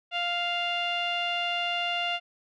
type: tone with low-pass filter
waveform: sawtooth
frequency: 698.5 Hz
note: F5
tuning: in tune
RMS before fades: -29 dBFS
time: 0.11-2.2 s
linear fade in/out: 50 ms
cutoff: 3000 Hz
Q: 6.9
effects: none